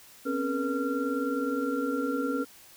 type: tone cluster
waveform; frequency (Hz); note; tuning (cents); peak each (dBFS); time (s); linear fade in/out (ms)
sine; 254.3 / 273.8 / 430.2 / 480.3 / 1378; C4 / C#4 / A4 / B4 / F6; -49 / -21 / -39 / -48 / -24; -37 / -29 / -37 / -33 / -35; 0.25-2.45; 20
effects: white hiss -53 dBFS RMS until 2.76 s